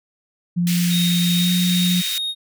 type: tone with pitch glide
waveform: sine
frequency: 174.61 to 178.69 Hz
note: F3 to F3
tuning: 0 to +40 cents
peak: -16 dBFS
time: 0.56-2.02 s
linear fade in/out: 20 ms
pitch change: +40 cents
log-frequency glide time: 1.35-1.51 s
type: high-pass noise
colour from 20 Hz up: pink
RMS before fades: -27 dBFS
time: 0.67-2.18 s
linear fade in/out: 0 ms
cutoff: 2100 Hz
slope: 24 dB/octave
type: tone with tremolo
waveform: triangle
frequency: 3724 Hz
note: A#7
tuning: 2 cents flat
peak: -20 dBFS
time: 0.89-2.35 s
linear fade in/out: 50 ms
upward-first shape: sine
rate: 2.4 Hz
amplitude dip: 25%
effects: none